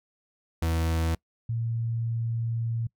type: tone pair in turn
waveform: 40% pulse / sine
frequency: 81.8 / 115.25 Hz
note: E2 / A#2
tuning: -13 / -19 cents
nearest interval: tritone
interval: 594 cents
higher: second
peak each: -23 / -26 dBFS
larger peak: first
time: 0.62-1.15 / 1.49-2.87 s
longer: second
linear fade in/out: 5 ms
effects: noise-tail reverb RT60 0.1 s tail -24 dB re dry